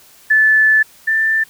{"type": "tone pair in turn", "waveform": "sine", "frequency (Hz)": [1743, 1775.5], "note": ["A6", "A6"], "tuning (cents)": [-17, 15], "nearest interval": "unison", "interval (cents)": 32, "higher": "second", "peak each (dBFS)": [-8, -12], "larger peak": "first", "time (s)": [[0.3, 0.83], [1.07, 1.44]], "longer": "first", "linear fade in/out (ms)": 10, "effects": ["white hiss -46 dBFS RMS until 1.49 s"]}